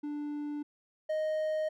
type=tone pair in turn; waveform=triangle; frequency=294.3 / 621.8 Hz; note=D4 / D#5; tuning=+4 / -1 cents; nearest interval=octave + minor second; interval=1295 cents; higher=second; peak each=-32 / -27 dBFS; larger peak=second; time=0.03-0.63 / 1.09-1.69 s; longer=neither; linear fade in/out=10 ms; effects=none